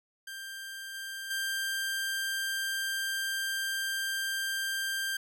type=tone with level steps; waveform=sawtooth; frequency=1583 Hz; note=G6; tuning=17 cents sharp; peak=-36 / -34 / -27 dBFS; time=0.27-5.17 s; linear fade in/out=5 ms; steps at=0.94 / 1.3 s; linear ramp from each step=10 ms; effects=none